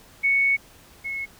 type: tone pair in turn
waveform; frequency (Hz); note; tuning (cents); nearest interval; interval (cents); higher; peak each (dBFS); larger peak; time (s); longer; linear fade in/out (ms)
sine; 2217 / 2184; C#7 / C#7; 0 / -26; unison; 26; first; -17 / -27; first; 0.23-0.57 / 1.04-1.26; first; 20
effects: pink hiss -51 dBFS RMS until 1.39 s